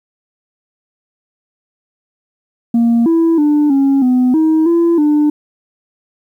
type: tone with pitch steps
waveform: sine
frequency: 233.5 / 330.3 / 296.2 / 274.5 / 251.8 / 316.5 / 338.3 / 297.9 Hz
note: A#3 / E4 / D4 / C#4 / B3 / D#4 / E4 / D4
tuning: +3 / +4 / +15 / -17 / +34 / +30 / +45 / +25 cents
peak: -6 dBFS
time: 2.74-5.3 s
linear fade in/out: 5 ms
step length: 320 ms
effects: tanh soft clip ceiling -7 dBFS + 8-bit